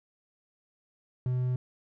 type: tone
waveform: triangle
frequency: 126 Hz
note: B2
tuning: 35 cents sharp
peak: -24 dBFS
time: 1.26-1.56 s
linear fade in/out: 2 ms
effects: none